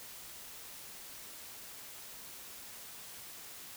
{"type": "silence", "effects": ["white hiss -49 dBFS RMS until 3.76 s"]}